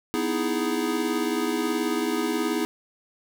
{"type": "chord", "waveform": "square", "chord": "E major seventh", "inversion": "second", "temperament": "equal with one note detuned", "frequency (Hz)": [248.4, 311.1, 329.6, 415.3], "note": ["B3", "D#4", "E4", "G#4"], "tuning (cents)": [10, 0, 0, 0], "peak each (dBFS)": -30, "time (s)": [0.14, 2.65], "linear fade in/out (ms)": 0, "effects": []}